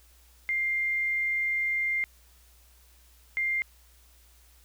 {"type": "tone bursts at uneven times", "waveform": "sine", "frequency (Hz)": 2100, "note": "C7", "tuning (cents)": 6, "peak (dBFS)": -25, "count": 2, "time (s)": [[0.49, 2.04], [3.37, 3.62]], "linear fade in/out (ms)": 0, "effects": ["added 60 Hz sine -57 dBFS peak until 4.64 s", "white hiss -61 dBFS RMS until 4.64 s"]}